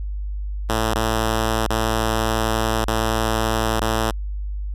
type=tone with dropouts; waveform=5% pulse; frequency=111.2 Hz; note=A2; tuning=19 cents sharp; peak=-8 dBFS; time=0.69-4.11 s; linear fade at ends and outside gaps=5 ms; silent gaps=0.939-0.953 / 1.668-1.698 / 2.845-2.878 / 3.798-3.813 s; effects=added 50 Hz sine -24 dBFS peak until 4.74 s + resampled to 32000 Hz